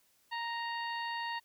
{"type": "harmonic tone with a mistuned harmonic", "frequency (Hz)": 933, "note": "A#5", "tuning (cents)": 1, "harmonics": [1, 2, 3, 4, 5], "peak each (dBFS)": [-37, -40, -45, -49, -48], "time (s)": [0.31, 1.4], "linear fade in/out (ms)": 20, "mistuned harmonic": 5, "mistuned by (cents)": -78, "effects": ["white hiss -70 dBFS RMS until 1.44 s"]}